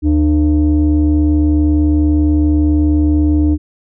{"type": "tone pair together", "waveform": "sine", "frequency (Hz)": [76.5, 301], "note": ["D#2", "D4"], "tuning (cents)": [-29, 43], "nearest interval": "2 octaves", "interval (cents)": 2372, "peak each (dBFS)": -10, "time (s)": [0.02, 3.58], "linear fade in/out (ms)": 50, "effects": ["tanh soft clip ceiling -5 dBFS"]}